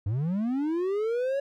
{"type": "linear sweep", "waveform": "triangle", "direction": "up", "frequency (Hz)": [92.7, 564], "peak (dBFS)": -23, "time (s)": [0.06, 1.4], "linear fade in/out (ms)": 5, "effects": []}